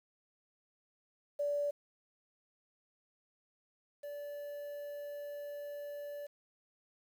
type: tone pair in turn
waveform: sine / triangle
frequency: 579 / 579 Hz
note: D5 / D5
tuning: -25 / -25 cents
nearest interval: unison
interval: 0 cents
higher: neither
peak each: -31 / -39 dBFS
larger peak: first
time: 1.39-1.71 / 4.03-6.27 s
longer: second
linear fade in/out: 10 ms
effects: 10-bit